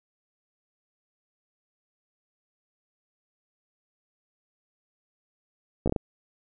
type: slowing click train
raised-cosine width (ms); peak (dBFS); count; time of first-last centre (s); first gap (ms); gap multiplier
2; -12; 5; 5.86-5.962; 15; 1.37
effects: none